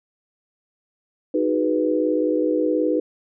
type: chord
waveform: sine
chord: G# minor seventh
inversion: second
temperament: equal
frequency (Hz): 311.1 / 370 / 415.3 / 493.9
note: D#4 / F#4 / G#4 / B4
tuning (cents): 0 / 0 / 0 / 0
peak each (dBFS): -21 / -26 / -27 / -22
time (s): 1.34-3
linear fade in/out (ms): 5
effects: none